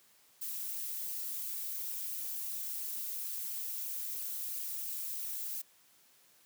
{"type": "noise with flanger", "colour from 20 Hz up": "violet", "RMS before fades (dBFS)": -39, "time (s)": [0.41, 5.62], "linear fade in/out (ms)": 10, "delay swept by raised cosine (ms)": [0.53, 5.73], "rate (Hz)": 2.9, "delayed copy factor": -0.5, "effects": ["white hiss -65 dBFS RMS until 6.45 s", "high-pass 100 Hz 12 dB/octave"]}